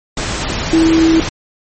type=tone in noise; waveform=sine; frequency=325.4 Hz; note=E4; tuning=22 cents flat; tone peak=-7 dBFS; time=0.73-1.2 s; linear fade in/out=2 ms; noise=pink; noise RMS=-19 dBFS; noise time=0.17-1.29 s; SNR=+9 dB; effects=MP3 32 kbps